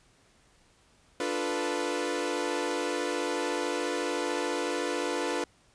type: chord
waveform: sawtooth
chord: B half-diminished seventh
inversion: first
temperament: equal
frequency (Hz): 293.7 / 349.2 / 440 / 493.9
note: D4 / F4 / A4 / B4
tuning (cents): 0 / 0 / 0 / 0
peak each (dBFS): -31 / -30 / -32 / -29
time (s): 1.2-5.44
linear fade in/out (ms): 2
effects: pink hiss -63 dBFS RMS until 5.74 s + resampled to 22050 Hz